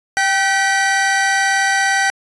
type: tone cluster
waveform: 45% pulse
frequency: 783 / 1528 / 1939 Hz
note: G5 / G6 / B6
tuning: -2 / -45 / -32 cents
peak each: -18 dBFS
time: 0.17-2.1 s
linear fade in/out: 0 ms
effects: resampled to 22050 Hz